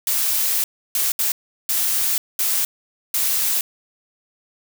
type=noise bursts at uneven times; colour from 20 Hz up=blue; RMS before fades=-20 dBFS; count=6; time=0.07-0.64 / 0.95-1.12 / 1.19-1.32 / 1.69-2.18 / 2.39-2.65 / 3.14-3.61 s; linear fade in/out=2 ms; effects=none